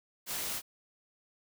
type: noise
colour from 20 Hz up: white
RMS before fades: -36 dBFS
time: 0.26-0.62 s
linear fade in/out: 50 ms
effects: none